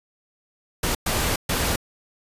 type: noise bursts at uneven times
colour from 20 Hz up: pink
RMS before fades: -23 dBFS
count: 3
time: 0.83-0.95 / 1.06-1.36 / 1.49-1.76 s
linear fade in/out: 5 ms
effects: resampled to 32000 Hz